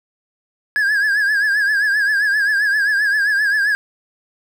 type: tone with vibrato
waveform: triangle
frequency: 1661.2 Hz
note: G#6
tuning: in tune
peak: -12 dBFS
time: 0.76-3.75 s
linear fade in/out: 0 ms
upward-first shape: triangle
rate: 7.6 Hz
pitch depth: 100 cents each way
effects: 8-bit